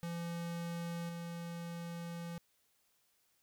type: tone with level steps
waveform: square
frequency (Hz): 170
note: F3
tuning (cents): -46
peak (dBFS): -39 / -42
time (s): 0.03-2.38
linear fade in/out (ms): 0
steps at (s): 1.09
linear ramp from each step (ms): 2
effects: white hiss -75 dBFS RMS until 3.42 s